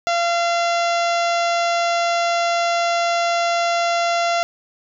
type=harmonic tone; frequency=686 Hz; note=F5; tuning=31 cents flat; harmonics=1 / 2 / 3 / 4 / 5 / 6 / 7 / 8 / 9 / 10; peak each=-18 / -24 / -28 / -30 / -32 / -34 / -35 / -36 / -37 / -38 dBFS; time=0.07-4.43 s; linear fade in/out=0 ms; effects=none